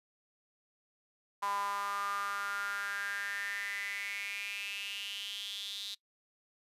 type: tone with high-pass filter sweep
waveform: sawtooth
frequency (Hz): 201.1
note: G3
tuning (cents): +44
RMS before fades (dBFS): -38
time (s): 1.42-5.95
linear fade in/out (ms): 10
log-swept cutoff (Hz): 980 to 3800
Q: 7.2
effects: noise-tail reverb RT60 0.1 s tail -22 dB re dry + resampled to 32000 Hz